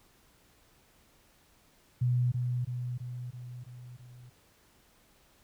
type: tone with echo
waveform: sine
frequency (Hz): 123.47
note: B2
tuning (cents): 0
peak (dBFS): -24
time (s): 2.01-2.32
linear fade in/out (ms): 10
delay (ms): 330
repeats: 6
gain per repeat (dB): -4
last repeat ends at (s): 4.3
effects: pink hiss -64 dBFS RMS until 5.43 s